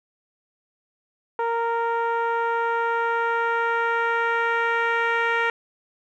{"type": "tone with low-pass filter sweep", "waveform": "10% pulse", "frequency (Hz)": 463.8, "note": "A#4", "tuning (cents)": -9, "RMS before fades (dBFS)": -23, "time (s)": [1.39, 5.5], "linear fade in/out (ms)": 2, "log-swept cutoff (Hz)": [930, 2000], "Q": 1.5, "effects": []}